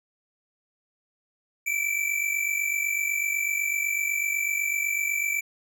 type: tone pair together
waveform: square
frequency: 2301 / 2349 Hz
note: D7 / D7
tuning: -36 / 0 cents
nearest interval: unison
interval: 36 cents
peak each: -28 dBFS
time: 1.66-5.41 s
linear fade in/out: 10 ms
effects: none